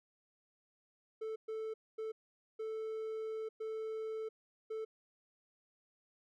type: tone bursts at uneven times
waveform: triangle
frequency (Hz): 440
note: A4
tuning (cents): 0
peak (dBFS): -36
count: 6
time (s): 1.21-1.36 / 1.48-1.74 / 1.98-2.12 / 2.59-3.49 / 3.6-4.29 / 4.7-4.85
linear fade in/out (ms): 10
effects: none